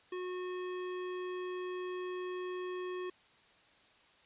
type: tone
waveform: square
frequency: 364.3 Hz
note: F#4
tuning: 27 cents flat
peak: -38 dBFS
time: 0.12-3.1 s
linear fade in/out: 5 ms
effects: white hiss -64 dBFS RMS until 4.25 s + resampled to 8000 Hz